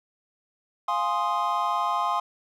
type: chord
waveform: triangle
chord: F minor seventh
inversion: none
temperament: equal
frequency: 698.5 / 830.6 / 1046.5 / 1244.5 Hz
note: F5 / Ab5 / C6 / Eb6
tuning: 0 / 0 / 0 / 0 cents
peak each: -29 / -28 / -24 / -28 dBFS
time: 0.88-2.2 s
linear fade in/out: 5 ms
effects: none